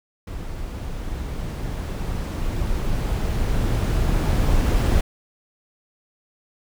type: noise with level ramp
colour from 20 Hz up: brown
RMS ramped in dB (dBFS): -31 to -17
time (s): 0.27-5.01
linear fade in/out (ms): 5
effects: none